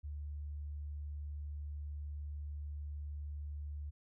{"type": "tone", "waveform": "sine", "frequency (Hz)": 73.42, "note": "D2", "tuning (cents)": 0, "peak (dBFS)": -40, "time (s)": [0.03, 3.91], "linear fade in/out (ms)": 20, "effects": []}